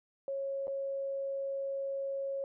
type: tone with dropouts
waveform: sine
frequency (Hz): 548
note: C#5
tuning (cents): -20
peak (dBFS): -33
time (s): 0.28-2.44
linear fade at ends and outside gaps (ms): 1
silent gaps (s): 0.671-0.679
effects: none